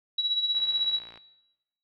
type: tone with tremolo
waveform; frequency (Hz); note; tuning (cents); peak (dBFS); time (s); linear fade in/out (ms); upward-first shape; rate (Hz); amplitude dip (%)
sine; 3900; B7; -23; -22; 0.18-0.99; 5; sine; 16; 65
type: click train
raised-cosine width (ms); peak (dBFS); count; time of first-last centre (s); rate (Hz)
0.3; -32; 37; 0.55-1.175; 57.6
effects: noise-tail reverb RT60 1.0 s tail -18 dB re dry